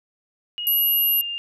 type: tone with pitch glide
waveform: sine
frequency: 2879 to 2805 Hz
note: F#7 to F7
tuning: -48 to +7 cents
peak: -26 dBFS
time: 0.58-1.38 s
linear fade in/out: 0 ms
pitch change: -45 cents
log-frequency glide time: 0.77-1.26 s
type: tone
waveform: sine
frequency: 11780 Hz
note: F#9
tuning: 9 cents flat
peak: -17 dBFS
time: 0.67-1.21 s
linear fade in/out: 0 ms
effects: none